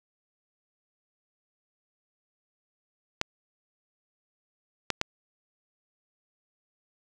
clicks, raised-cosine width 0.2 ms, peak -8 dBFS, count 3, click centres 3.214 / 4.903 / 5.014 s, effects 8-bit

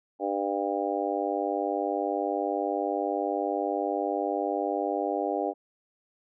harmonic tone, 100 Hz, G2, 35 cents sharp, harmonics 3 / 4 / 5 / 6 / 7 / 8, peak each -33 / -33 / -33 / -33 / -33 / -33 dBFS, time 0.19-5.54 s, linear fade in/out 50 ms, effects none

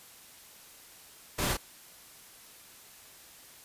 pink noise with echo, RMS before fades -31 dBFS, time 1.38-1.54 s, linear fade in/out 10 ms, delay 32 ms, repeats 1, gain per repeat -2 dB, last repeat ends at 1.572 s, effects white hiss -53 dBFS RMS until 3.64 s + resampled to 32000 Hz

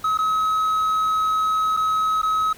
triangle tone with dropouts, 1279 Hz, D#6, 47 cents sharp, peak -16 dBFS, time 0.04-2.53 s, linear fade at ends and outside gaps 5 ms, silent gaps 0.175-0.187 / 1.767-1.771 / 2.218-2.23 s, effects pink hiss -45 dBFS RMS until 2.57 s

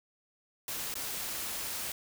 white noise with dropouts, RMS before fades -37 dBFS, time 0.68-1.92 s, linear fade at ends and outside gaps 2 ms, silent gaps 0.941-0.954 s, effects none

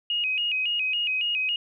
sine tone with vibrato, 2690 Hz, E7, 34 cents sharp, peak -23 dBFS, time 0.1-1.56 s, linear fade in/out 2 ms, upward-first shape square, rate 3.6 Hz, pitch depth 110 cents each way, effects none

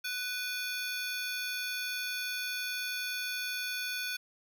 25% pulse ring-modulated tone, 1975.5 Hz, B6, in tune, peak -27 dBFS, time 0.04-4.17 s, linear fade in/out 10 ms, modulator 486 Hz, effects none

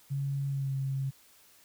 sine tone with pitch glide, 138.9 to 135.26 Hz, C#3 to C#3, +4 to -42 cents, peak -29 dBFS, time 0.1-1.11 s, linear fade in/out 20 ms, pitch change -46 cents, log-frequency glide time 0.48-0.72 s, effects white hiss -60 dBFS RMS until 1.64 s

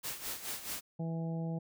white noise with tremolo, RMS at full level -38 dBFS, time 0.03-0.81 s, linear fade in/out 20 ms, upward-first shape sine, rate 4.7 Hz, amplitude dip 70%
harmonic tone, 164.4 Hz, E3, 4 cents flat, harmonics 1 / 2 / 3 / 4 / 5, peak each -34 / -46 / -46 / -48 / -51 dBFS, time 0.99-1.59 s, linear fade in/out 10 ms
effects none

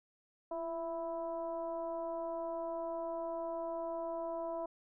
sine tone with frequency modulation, 663 Hz, E5, 10 cents sharp, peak -36 dBFS, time 0.51-4.66 s, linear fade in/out 5 ms, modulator 325 Hz, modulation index 0.83, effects none

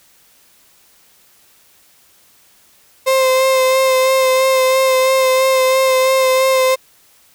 35% pulse tone with vibrato, 523.3 Hz, C5, in tune, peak -9 dBFS, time 3.06-6.76 s, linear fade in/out 20 ms, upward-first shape sine, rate 3 Hz, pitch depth 20 cents each way, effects white hiss -51 dBFS RMS until 7.34 s

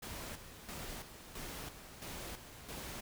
pink noise with tremolo, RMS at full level -45 dBFS, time 0.02-3.01 s, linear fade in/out 10 ms, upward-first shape square, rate 1.5 Hz, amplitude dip 60%, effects none

